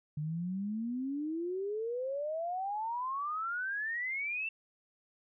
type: exponential sweep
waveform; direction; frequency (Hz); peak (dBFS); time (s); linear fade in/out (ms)
sine; up; 146.83 to 2700; -33; 0.17-4.49; 5
effects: none